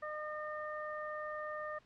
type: harmonic tone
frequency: 608 Hz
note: D#5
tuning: 40 cents flat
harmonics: 1 / 2 / 3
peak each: -42 / -43 / -46 dBFS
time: 0.02-1.79 s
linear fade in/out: 10 ms
effects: pink hiss -67 dBFS RMS until 1.85 s + low-pass 4000 Hz 12 dB/octave